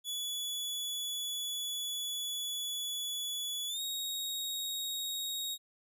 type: tone with pitch glide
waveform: sawtooth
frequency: 3415 to 3767 Hz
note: G#7 to A#7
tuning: +48 to +17 cents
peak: -32 dBFS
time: 0.04-5.58 s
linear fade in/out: 50 ms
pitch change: +169 cents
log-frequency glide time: 3.68-3.81 s
effects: none